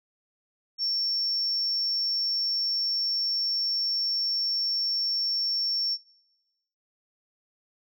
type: tone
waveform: sine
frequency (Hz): 5450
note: F8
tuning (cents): -43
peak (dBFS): -23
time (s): 0.78-5.98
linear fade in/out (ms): 50
effects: noise-tail reverb RT60 0.9 s tail -22 dB re dry + tanh soft clip ceiling -20 dBFS